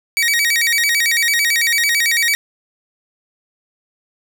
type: tone with vibrato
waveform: sawtooth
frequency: 2071 Hz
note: C7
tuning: 18 cents flat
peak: -10 dBFS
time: 0.17-2.35 s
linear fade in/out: 0 ms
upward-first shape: square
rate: 9 Hz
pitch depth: 170 cents each way
effects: none